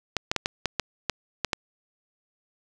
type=clicks; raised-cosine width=0.2 ms; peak=-7 dBFS; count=9; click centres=0.167 / 0.315 / 0.363 / 0.459 / 0.657 / 0.797 / 1.097 / 1.447 / 1.532 s; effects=none